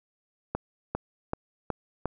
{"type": "accelerating click train", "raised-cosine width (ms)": 1, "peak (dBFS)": -14, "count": 5, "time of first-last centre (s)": [0.55, 2.057], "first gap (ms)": 400, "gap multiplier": 0.96, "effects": []}